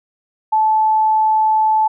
sine tone, 870 Hz, A5, 20 cents flat, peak -11 dBFS, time 0.52-1.88 s, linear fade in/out 10 ms, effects none

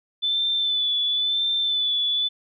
sine tone with vibrato, 3503 Hz, A7, 8 cents flat, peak -20 dBFS, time 0.22-2.29 s, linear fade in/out 20 ms, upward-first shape sine, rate 0.97 Hz, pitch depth 33 cents each way, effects none

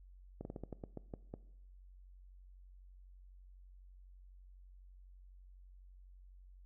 slowing click train, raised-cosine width 2 ms, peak -30 dBFS, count 10, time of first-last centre 0.41-1.339 s, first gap 41 ms, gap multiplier 1.22, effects noise-tail reverb RT60 0.8 s tail -19 dB re dry + added 46 Hz sine -55 dBFS peak until 6.65 s

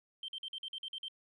sine tone bursts, 3136 Hz, G7, in tune, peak -38 dBFS, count 9, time 0.23-1.083 s, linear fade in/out 2 ms, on 53 ms, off 47 ms, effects tanh soft clip ceiling -34 dBFS

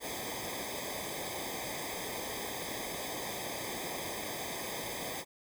pink noise with comb filter, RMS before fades -39 dBFS, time 0-5.25 s, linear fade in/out 50 ms, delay 0.71 ms, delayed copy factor -1, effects none

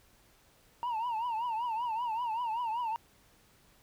sine tone with vibrato, 926 Hz, A#5, 12 cents flat, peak -28 dBFS, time 0.83-2.96 s, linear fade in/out 0 ms, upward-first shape triangle, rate 5.2 Hz, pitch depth 140 cents each way, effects tanh soft clip ceiling -30 dBFS + pink hiss -64 dBFS RMS until 3.82 s

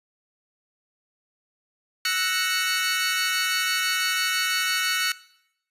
20% pulse chord, F# dominant seventh, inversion third, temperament equal, 1318.5 / 1480 / 1864.7 / 2217 Hz, E6 / F#6 / A#6 / C#7, 0 / 0 / 0 / 0 cents, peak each -26 / -21 / -25 / -22 dBFS, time 2.05-5.12 s, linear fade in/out 2 ms, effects noise-tail reverb RT60 0.8 s tail -20 dB re dry + resampled to 32000 Hz

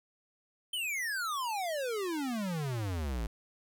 square exponential sweep, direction down, 3136 to 51.91 Hz, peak -33 dBFS, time 0.73-3.27 s, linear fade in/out 5 ms, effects none

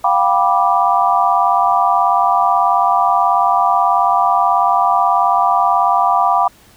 sine chord, G dominant seventh, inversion third, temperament just, 705.6 / 784 / 980 / 1176 Hz, F5 / G5 / B5 / D6, +18 / 0 / -14 / +2 cents, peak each -16 dBFS, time 0.04-6.48 s, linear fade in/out 5 ms, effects pink hiss -47 dBFS RMS until 6.76 s

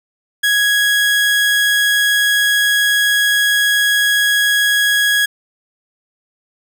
30% pulse tone, 1661.2 Hz, G#6, in tune, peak -9 dBFS, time 0.43-5.26 s, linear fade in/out 10 ms, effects none

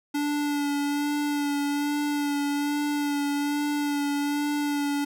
square tone with vibrato, 289.6 Hz, D4, 24 cents flat, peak -25 dBFS, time 0.14-5.05 s, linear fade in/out 10 ms, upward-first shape sine, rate 1.2 Hz, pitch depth 20 cents each way, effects none

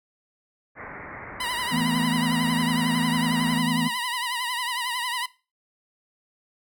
white low-pass noise, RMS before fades -39 dBFS, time 0.75-3.62 s, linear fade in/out 50 ms, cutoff 2200 Hz, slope 96 dB/octave
15% pulse tone with vibrato, 976 Hz, B5, 21 cents flat, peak -20 dBFS, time 1.4-5.26 s, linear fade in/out 5 ms, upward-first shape triangle, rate 11 Hz, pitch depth 100 cents each way
triangle chord, E suspended fourth, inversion none, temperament equal, 164.81 / 220 / 246.9 Hz, E3 / A3 / B3, 0 / 0 / 0 cents, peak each -26 / -27 / -23 dBFS, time 1.71-3.89 s, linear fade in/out 20 ms
effects noise-tail reverb RT60 0.3 s tail -18 dB re dry

